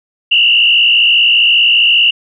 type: tone with frequency modulation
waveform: sine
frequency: 2830 Hz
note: F7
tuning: 22 cents sharp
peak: -6 dBFS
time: 0.31-2.11 s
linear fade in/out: 10 ms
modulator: 57.5 Hz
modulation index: 2
effects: none

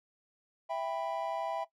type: chord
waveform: triangle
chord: E minor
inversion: none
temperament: just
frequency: 659.3 / 791.1 / 988.9 Hz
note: E5 / G5 / B5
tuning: 0 / +16 / +2 cents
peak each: -33 / -35 / -38 dBFS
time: 0.69-1.65 s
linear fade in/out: 20 ms
effects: noise-tail reverb RT60 0.1 s tail -17 dB re dry

